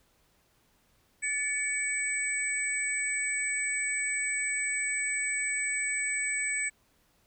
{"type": "tone cluster", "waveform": "sine", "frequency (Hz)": [1740, 2253, 8030], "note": ["A6", "C#7", "B8"], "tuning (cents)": [-20, 28, 28], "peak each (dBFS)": [-36, -31, -32], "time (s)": [1.22, 6.7], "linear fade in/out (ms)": 20, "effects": ["pink hiss -68 dBFS RMS until 7.26 s"]}